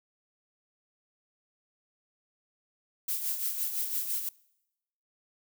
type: noise with tremolo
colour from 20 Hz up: violet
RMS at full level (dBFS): -30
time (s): 3.08-4.29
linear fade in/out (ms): 5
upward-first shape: sine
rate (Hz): 5.9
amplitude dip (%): 55
effects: noise-tail reverb RT60 0.9 s tail -24 dB re dry